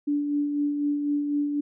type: tone with tremolo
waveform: sine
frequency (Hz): 290.6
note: D4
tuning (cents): -18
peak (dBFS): -21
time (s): 0.07-1.61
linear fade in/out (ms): 10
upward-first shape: sine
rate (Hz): 4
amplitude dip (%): 40
effects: none